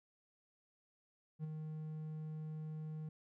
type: tone with ADSR envelope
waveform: triangle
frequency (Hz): 155.56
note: D#3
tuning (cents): 0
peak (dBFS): -35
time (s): 1.39-3.09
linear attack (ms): 49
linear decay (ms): 16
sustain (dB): -5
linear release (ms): 4
effects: none